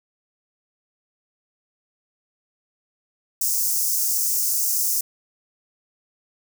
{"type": "high-pass noise", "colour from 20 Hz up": "white", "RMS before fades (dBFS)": -22, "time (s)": [3.41, 5.01], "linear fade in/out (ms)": 5, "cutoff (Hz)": 5300, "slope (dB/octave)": 48, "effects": []}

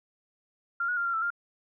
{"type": "tone with pitch steps", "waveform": "sine", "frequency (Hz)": [1389, 1455, 1394, 1381, 1325, 1399], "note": ["F6", "F#6", "F6", "F6", "E6", "F6"], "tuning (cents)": [-10, -29, -4, -20, 9, 3], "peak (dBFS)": -26, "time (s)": [0.8, 1.304], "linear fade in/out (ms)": 5, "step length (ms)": 84, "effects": []}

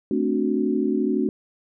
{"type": "chord", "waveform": "sine", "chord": "D dominant seventh", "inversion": "second", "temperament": "equal", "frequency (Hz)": [220, 261.6, 293.7, 370], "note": ["A3", "C4", "D4", "F#4"], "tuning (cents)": [0, 0, 0, 0], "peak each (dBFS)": -25, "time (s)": [0.11, 1.29], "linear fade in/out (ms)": 2, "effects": []}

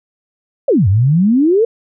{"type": "exponential two-way sweep", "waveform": "sine", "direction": "down then up", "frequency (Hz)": [609, 90.4, 477.3], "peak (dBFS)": -8, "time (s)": [0.68, 1.65], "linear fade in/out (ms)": 5, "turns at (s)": 0.88, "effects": []}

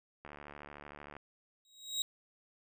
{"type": "click train", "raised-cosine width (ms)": 0.5, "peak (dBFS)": -33, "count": 68, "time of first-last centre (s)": [0.25, 1.167], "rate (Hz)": 73.1}
{"type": "tone with exponential growth", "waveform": "30% pulse", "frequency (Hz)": 3811, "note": "A#7", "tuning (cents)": 38, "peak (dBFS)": -27, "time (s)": [1.65, 2.02], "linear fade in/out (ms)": 1, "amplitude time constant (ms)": 80}
{"effects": []}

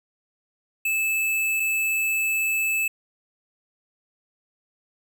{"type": "tone pair in turn", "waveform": "square", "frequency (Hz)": [2618, 2618], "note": ["E7", "E7"], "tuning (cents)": [-13, -13], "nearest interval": "unison", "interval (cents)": 0, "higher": "neither", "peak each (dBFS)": -22, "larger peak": "neither", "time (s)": [[0.85, 1.6], [1.6, 2.88]], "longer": "second", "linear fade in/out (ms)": 5, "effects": []}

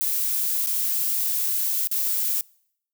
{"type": "noise with dropouts", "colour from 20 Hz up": "violet", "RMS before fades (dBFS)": -24, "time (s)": [0.01, 2.41], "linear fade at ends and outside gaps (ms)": 0, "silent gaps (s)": [[0.662, 0.67], [1.872, 1.914]], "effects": ["noise-tail reverb RT60 0.7 s tail -26 dB re dry"]}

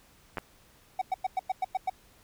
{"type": "clicks", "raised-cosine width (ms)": 0.5, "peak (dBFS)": -18, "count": 2, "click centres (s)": [0.372, 0.383]}
{"type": "tone bursts", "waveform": "triangle", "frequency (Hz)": 754, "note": "F#5", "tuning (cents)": 32, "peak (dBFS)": -23, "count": 8, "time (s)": [0.99, 1.898], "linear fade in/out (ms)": 5, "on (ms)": 26, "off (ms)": 100}
{"effects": ["pink hiss -60 dBFS RMS until 2.23 s"]}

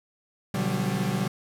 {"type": "chord", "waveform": "40% pulse", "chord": "G major seventh", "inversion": "first", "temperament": "equal with one note detuned", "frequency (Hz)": [123.47, 146.83, 181.29, 196], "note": ["B2", "D3", "F#3", "G3"], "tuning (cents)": [0, 0, -35, 0], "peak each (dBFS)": [-31, -31, -29, -28], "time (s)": [0.54, 1.28], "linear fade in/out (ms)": 5, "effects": ["resampled to 32000 Hz", "8-bit"]}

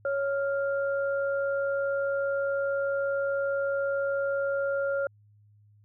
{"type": "tone pair together", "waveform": "sine", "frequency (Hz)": [554.4, 1396.9], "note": ["C#5", "F6"], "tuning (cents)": [0, 0], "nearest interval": "octave + major third", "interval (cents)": 1600, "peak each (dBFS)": [-26, -33], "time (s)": [0.05, 5.07], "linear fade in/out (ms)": 2, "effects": ["added 104 Hz sine -56 dBFS peak until 5.84 s"]}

